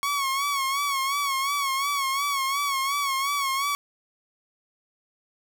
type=tone with vibrato; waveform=sawtooth; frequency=1108.7 Hz; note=C#6; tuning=in tune; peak=-20 dBFS; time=0.03-3.75 s; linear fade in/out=0 ms; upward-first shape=sine; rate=2.8 Hz; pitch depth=65 cents each way; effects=none